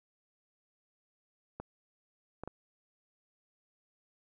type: clicks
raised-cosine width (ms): 1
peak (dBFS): -26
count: 3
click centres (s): 1.6 / 2.436 / 2.476
effects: none